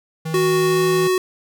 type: tone with pitch glide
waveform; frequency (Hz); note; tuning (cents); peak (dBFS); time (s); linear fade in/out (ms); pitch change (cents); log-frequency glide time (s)
square; 160 to 163.17; D#3 to E3; +49 to -17; -24; 0.25-1.08; 10; +34; 0.65-0.83
type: tone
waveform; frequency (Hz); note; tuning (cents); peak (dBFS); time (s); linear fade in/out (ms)
square; 370; F#4; 0; -16; 0.34-1.18; 2
effects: none